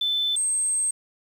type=tone pair in turn; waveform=sine; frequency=3520 / 8372 Hz; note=A7 / C9; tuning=0 / 0 cents; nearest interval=octave + minor third; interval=1500 cents; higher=second; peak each=-21 dBFS; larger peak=neither; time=0.01-0.36 / 0.36-0.91 s; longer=second; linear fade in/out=5 ms; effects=8-bit